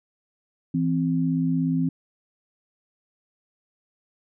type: tone pair together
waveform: sine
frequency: 164.81 / 261.6 Hz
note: E3 / C4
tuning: 0 / 0 cents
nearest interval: minor sixth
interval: 800 cents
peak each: -23 dBFS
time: 0.74-1.89 s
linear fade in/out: 5 ms
effects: none